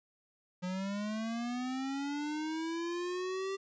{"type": "linear sweep", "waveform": "square", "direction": "up", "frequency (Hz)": [178.8, 392], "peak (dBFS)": -35, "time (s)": [0.62, 3.57], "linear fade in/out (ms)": 20, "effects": ["resampled to 16000 Hz"]}